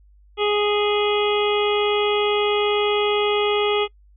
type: harmonic tone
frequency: 415.3 Hz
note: G#4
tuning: in tune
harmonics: 1 / 2 / 3 / 5 / 6 / 7 / 8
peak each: -19 / -27 / -27 / -31 / -31 / -30 / -28 dBFS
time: 0.37-3.88 s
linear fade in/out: 50 ms
effects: noise-tail reverb RT60 0.1 s tail -25 dB re dry + added 50 Hz sine -49 dBFS peak until 4.16 s